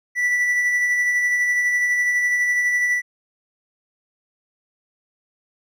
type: tone with tremolo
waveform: triangle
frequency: 1965 Hz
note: B6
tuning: 9 cents flat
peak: -14 dBFS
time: 0.15-3.02 s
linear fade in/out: 50 ms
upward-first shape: sine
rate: 12 Hz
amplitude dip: 30%
effects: none